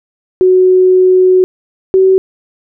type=tone pair in turn; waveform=sine; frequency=370 / 379.1 Hz; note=F#4 / F#4; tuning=0 / +42 cents; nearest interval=unison; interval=42 cents; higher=second; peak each=-4 dBFS; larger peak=neither; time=0.41-1.44 / 1.94-2.18 s; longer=first; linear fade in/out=0 ms; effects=none